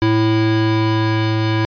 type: tone pair together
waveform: square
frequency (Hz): 109.99 / 329.6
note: A2 / E4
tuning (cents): 0 / 0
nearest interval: octave + perfect fifth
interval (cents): 1900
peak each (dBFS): -17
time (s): 0.02-1.65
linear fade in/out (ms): 0
effects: resampled to 11025 Hz